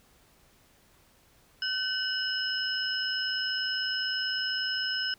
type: tone cluster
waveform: sine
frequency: 1524 / 2951 / 5160 Hz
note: G6 / F#7 / E8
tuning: -49 / -5 / -38 cents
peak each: -32 / -33 / -32 dBFS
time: 1.62-5.14 s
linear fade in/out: 2 ms
effects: pink hiss -62 dBFS RMS until 5.18 s